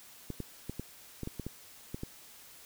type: clicks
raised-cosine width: 3 ms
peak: -24 dBFS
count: 10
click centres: 0.303 / 0.403 / 0.696 / 0.796 / 1.233 / 1.274 / 1.397 / 1.466 / 1.945 / 2.034 s
effects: white hiss -54 dBFS RMS until 2.65 s